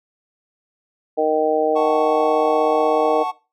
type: harmonic tone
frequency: 155.3 Hz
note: D#3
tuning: 3 cents flat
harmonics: 2 / 3 / 4 / 5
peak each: -26 / -18 / -20 / -22 dBFS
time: 1.17-3.24 s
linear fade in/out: 20 ms
type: chord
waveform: triangle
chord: F# minor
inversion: none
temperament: equal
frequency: 740 / 880 / 1108.7 Hz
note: F#5 / A5 / C#6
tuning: 0 / 0 / 0 cents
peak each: -23 / -24 / -23 dBFS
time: 1.75-3.32 s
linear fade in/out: 20 ms
effects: noise-tail reverb RT60 0.3 s tail -20 dB re dry